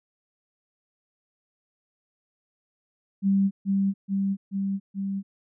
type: tone with echo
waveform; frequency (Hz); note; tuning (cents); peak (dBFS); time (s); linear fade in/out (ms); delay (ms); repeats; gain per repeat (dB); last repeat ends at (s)
sine; 196; G3; 0; -18; 3.22-3.51; 50; 430; 4; -2; 5.23
effects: none